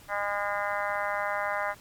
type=harmonic tone; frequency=203.6 Hz; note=G#3; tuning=34 cents flat; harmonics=3 / 4 / 5 / 6 / 7 / 8 / 9 / 10; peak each=-33 / -34 / -35 / -36 / -36 / -37 / -38 / -38 dBFS; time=0.08-1.75 s; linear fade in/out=50 ms; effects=pink hiss -53 dBFS RMS until 1.8 s + MP3 96 kbps